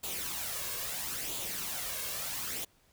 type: noise with flanger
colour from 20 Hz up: white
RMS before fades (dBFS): -37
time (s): 0.03-2.65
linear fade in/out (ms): 10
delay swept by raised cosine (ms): 0.27 to 1.87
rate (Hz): 0.75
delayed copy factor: +0.55
effects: pink hiss -67 dBFS RMS until 2.92 s